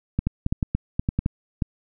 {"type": "clicks", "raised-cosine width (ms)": 5, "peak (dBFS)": -9, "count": 11, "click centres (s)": [0.19, 0.27, 0.464, 0.525, 0.628, 0.75, 0.995, 1.089, 1.19, 1.261, 1.622], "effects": []}